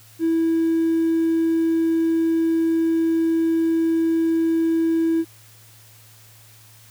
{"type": "tone with hard clipping", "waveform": "triangle", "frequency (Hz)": 327.7, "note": "E4", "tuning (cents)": -10, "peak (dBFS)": -17, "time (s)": [0.19, 5.25], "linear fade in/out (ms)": 50, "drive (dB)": 4, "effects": ["added 110 Hz sine -50 dBFS peak until 6.9 s", "white hiss -50 dBFS RMS until 6.9 s"]}